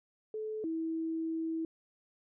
sine tone pair in turn, 433.2 / 324.5 Hz, A4 / E4, -27 / -27 cents, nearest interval perfect fourth, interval 500 cents, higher first, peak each -35 / -32 dBFS, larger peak second, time 0.34-0.64 / 0.64-1.65 s, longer second, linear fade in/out 2 ms, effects none

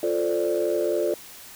sine chord, D minor seventh, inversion first, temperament equal, 349.2 / 440 / 523.3 / 587.3 Hz, F4 / A4 / C5 / D5, 0 / 0 / 0 / 0 cents, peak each -25 / -26 / -29 / -25 dBFS, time 0.03-1.14 s, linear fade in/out 2 ms, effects tanh soft clip ceiling -14 dBFS + white hiss -44 dBFS RMS until 1.55 s

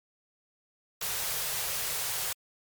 white band-stop noise, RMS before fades -32 dBFS, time 1.01-2.33 s, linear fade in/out 5 ms, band 180 to 390 Hz, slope 48 dB/octave, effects MP3 96 kbps

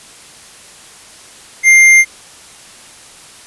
triangle tone with tanh clipping, 2100 Hz, C7, 6 cents sharp, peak -5 dBFS, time 1.63-2.05 s, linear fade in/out 50 ms, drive 17 dB, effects white hiss -38 dBFS RMS until 3.46 s + resampled to 24000 Hz

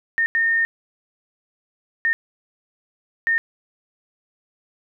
sine tone bursts at uneven times, 1828 Hz, A#6, 34 cents flat, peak -16 dBFS, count 4, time 0.18-0.26 / 0.35-0.65 / 2.05-2.13 / 3.27-3.38 s, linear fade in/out 0 ms, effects none

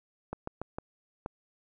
clicks, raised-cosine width 1 ms, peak -21 dBFS, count 5, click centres 0.33 / 0.474 / 0.616 / 0.785 / 1.261 s, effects none

